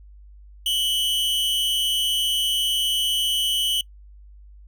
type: tone pair together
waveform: 45% pulse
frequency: 2974 / 3189 Hz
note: F#7 / G7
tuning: +8 / +29 cents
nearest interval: minor second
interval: 121 cents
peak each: -21 / -25 dBFS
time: 0.66-3.81 s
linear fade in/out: 2 ms
effects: noise-tail reverb RT60 0.1 s tail -24 dB re dry + added 50 Hz sine -43 dBFS peak until 4.67 s